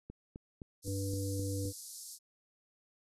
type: click train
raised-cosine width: 3 ms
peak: -32 dBFS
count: 7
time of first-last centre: 0.1-1.654 s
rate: 3.86 Hz
type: band-pass noise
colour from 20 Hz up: white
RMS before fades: -48 dBFS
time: 0.82-2.19 s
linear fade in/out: 50 ms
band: 4400 to 12000 Hz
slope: 48 dB/octave
type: harmonic tone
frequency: 98 Hz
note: G2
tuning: in tune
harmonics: 1 / 3 / 5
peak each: -35 / -40 / -42 dBFS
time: 0.84-1.73 s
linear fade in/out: 50 ms
effects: resampled to 32000 Hz